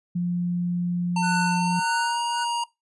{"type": "tone", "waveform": "sine", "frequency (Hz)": 175.8, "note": "F3", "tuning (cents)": 12, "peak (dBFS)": -22, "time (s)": [0.15, 1.8], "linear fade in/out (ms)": 10}
{"type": "tone with pitch glide", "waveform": "square", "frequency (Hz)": [901, 944.2], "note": ["A5", "A#5"], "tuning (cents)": [41, 22], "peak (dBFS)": -24, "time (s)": [1.16, 2.64], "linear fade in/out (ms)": 5, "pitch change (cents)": 81, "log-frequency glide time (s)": [1.57, 2.2]}
{"type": "tone with tremolo", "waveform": "square", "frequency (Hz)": 1480, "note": "F#6", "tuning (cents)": 0, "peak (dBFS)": -26, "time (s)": [1.22, 2.45], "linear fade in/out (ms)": 20, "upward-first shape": "sine", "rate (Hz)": 1.7, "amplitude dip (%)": 95}
{"effects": ["noise-tail reverb RT60 0.2 s tail -21 dB re dry", "resampled to 24000 Hz"]}